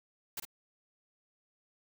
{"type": "noise with echo", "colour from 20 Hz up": "white", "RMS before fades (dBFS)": -38, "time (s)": [0.37, 0.4], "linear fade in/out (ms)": 5, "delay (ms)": 52, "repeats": 1, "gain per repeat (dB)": -7, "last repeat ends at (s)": 0.452, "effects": []}